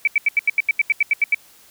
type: tone bursts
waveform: sine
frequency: 2301 Hz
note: D7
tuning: 36 cents flat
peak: -12 dBFS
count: 13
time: 0.05-1.346 s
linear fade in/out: 2 ms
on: 24 ms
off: 82 ms
effects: white hiss -50 dBFS RMS until 1.7 s